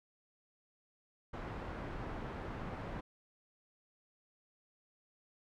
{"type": "low-pass noise", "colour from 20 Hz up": "pink", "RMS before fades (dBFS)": -43, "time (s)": [1.33, 3.01], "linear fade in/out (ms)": 10, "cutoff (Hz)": 1500, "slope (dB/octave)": 12, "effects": []}